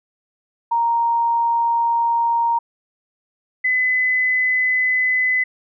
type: tone pair in turn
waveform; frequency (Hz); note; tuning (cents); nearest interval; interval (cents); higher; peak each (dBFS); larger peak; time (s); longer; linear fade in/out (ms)
sine; 932.3 / 2015; A#5 / B6; 0 / +34; octave + minor second; 1334; second; -15; neither; 0.71-2.59 / 3.64-5.44; first; 10
effects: none